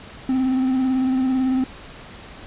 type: tone with vibrato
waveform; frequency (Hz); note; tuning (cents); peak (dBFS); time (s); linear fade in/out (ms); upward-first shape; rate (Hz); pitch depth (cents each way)
triangle; 260; C4; -11; -15; 0.29-1.64; 2; sine; 18; 31
effects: pink hiss -40 dBFS RMS until 2.46 s + resampled to 8000 Hz